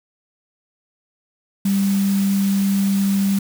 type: tone in noise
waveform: sine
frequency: 197 Hz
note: G3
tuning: 9 cents sharp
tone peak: -15 dBFS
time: 1.65-3.39 s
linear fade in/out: 5 ms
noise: white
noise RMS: -32 dBFS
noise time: 1.65-3.39 s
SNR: +14 dB
effects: none